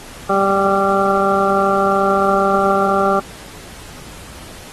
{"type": "harmonic tone", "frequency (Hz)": 196, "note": "G3", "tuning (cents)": 0, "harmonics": [1, 2, 3, 4, 6, 7], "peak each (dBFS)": [-22, -19, -19, -19, -19, -21], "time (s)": [0.29, 3.2], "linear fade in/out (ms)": 10, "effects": ["pink hiss -37 dBFS RMS until 4.72 s", "AAC 32 kbps"]}